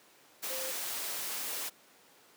sine tone in noise, 523.3 Hz, C5, in tune, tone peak -40 dBFS, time 0.49-0.72 s, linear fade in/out 20 ms, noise white, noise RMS -37 dBFS, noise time 0.42-1.7 s, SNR -6 dB, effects pink hiss -60 dBFS RMS until 2.36 s + high-pass 300 Hz 12 dB/octave

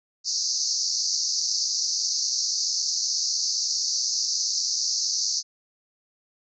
white band-pass noise, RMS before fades -26 dBFS, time 0.24-5.43 s, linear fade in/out 50 ms, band 4400 to 6400 Hz, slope 96 dB/octave, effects none

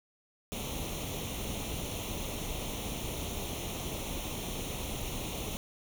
pink noise with comb filter, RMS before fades -37 dBFS, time 0.52-5.57 s, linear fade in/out 0 ms, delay 0.31 ms, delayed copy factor +0.75, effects none

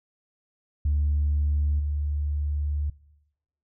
sine tone with level steps, 73.42 Hz, D2, in tune, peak -19 / -23 dBFS, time 0.85-2.9 s, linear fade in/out 5 ms, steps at 1.79 s, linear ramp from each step 10 ms, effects noise-tail reverb RT60 0.9 s tail -22 dB re dry + tanh soft clip ceiling -17 dBFS

